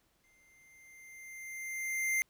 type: tone with exponential growth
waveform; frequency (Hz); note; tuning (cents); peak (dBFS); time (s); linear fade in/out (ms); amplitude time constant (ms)
square; 2093; C7; 0; -28; 0.24-2.22; 0; 430
effects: pink hiss -73 dBFS RMS until 2.29 s